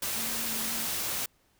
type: tone in noise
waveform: sine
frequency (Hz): 225.6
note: A3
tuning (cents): +44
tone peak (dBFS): -42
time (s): 0.16-0.86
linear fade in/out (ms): 5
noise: white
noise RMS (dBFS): -32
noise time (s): 0.02-1.26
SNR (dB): -13
effects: pink hiss -68 dBFS RMS until 1.59 s